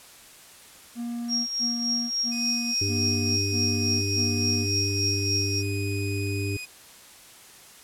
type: tone bursts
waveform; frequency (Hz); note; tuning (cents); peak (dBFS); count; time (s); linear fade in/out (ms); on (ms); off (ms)
triangle; 237; A#3; +29; -27; 6; 0.95-4.67; 50; 520; 120
type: tone with tremolo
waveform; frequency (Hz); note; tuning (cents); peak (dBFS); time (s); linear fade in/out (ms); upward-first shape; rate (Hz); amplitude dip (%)
sine; 5588; F8; 0; -22; 1.28-5.63; 50; triangle; 3.5; 65
type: tone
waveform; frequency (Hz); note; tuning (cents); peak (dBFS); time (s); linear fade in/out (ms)
sawtooth; 2489; D#7; 0; -31; 2.31-6.66; 20
type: harmonic tone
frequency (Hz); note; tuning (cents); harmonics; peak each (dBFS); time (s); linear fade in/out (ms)
99.5; G2; +26; 1 / 3 / 4; -27 / -33 / -34; 2.81-6.57; 5
effects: white hiss -49 dBFS RMS until 7.83 s + low-pass 12000 Hz 12 dB/octave